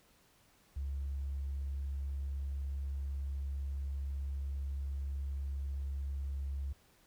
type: tone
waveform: triangle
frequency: 69 Hz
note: C#2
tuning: 7 cents flat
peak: -31 dBFS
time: 0.76-6.73 s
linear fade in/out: 10 ms
effects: tanh soft clip ceiling -33 dBFS + pink hiss -67 dBFS RMS until 7.06 s